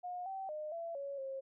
sine tone with pitch steps, 718 / 771 / 610 / 672 / 559 / 537 Hz, F5 / G5 / D#5 / E5 / C#5 / C5, +48 / -29 / -34 / +33 / +14 / +45 cents, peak -39 dBFS, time 0.03-1.41 s, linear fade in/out 20 ms, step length 230 ms, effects none

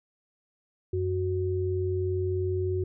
sine tone pair together, 92.5 / 369.4 Hz, F#2 / F#4, 0 / -3 cents, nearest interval 2 octaves, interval 2397 cents, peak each -28 / -28 dBFS, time 0.93-2.84 s, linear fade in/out 5 ms, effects none

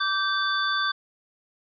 sine tone cluster, 1163 / 1560 / 3515 / 4599 Hz, D6 / G6 / A7 / D8, -17 / -9 / -2 / -37 cents, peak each -27 / -26 / -29 / -33 dBFS, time 0-0.92 s, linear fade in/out 10 ms, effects none

